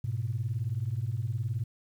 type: beating tone pair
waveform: sine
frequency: 104.3 / 123.3 Hz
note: G#2 / B2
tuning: +8 / -2 cents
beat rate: 19 Hz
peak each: -31 dBFS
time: 0.04-1.64 s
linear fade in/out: 5 ms
effects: tanh soft clip ceiling -22 dBFS + 10-bit